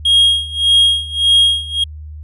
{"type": "tone with tremolo", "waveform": "triangle", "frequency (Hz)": 3264, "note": "G#7", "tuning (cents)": -31, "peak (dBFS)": -5, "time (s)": [0.05, 1.84], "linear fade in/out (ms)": 5, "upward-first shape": "sine", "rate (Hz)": 1.7, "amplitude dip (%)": 90, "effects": ["added 76 Hz sine -28 dBFS peak until 2.23 s", "resampled to 24000 Hz"]}